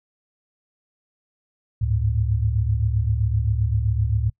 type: tone cluster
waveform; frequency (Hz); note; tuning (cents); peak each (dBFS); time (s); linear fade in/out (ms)
sine; 71.9 / 101.2 / 108.9; D2 / G#2 / A2; -36 / -44 / -17; -23 / -26 / -21; 1.81-4.3; 10
effects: noise-tail reverb RT60 0.1 s tail -25 dB re dry